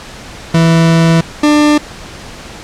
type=tone pair in turn; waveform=40% pulse; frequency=164.81 / 297.8 Hz; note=E3 / D4; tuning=0 / +24 cents; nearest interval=minor seventh; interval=1024 cents; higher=second; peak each=-5 dBFS; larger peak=neither; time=0.54-1.21 / 1.43-1.78 s; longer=first; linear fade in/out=5 ms; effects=pink hiss -30 dBFS RMS until 2.63 s + low-pass 7000 Hz 12 dB/octave